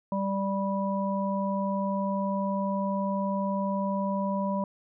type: harmonic tone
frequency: 196 Hz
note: G3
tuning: in tune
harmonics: 1 / 3 / 5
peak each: -28 / -32 / -32 dBFS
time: 0.12-4.64 s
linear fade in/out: 2 ms
effects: none